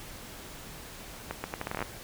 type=accelerating click train; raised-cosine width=0.5 ms; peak=-17 dBFS; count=12; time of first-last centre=1.31-1.825 s; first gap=130 ms; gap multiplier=0.76; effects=pink hiss -45 dBFS RMS until 2.03 s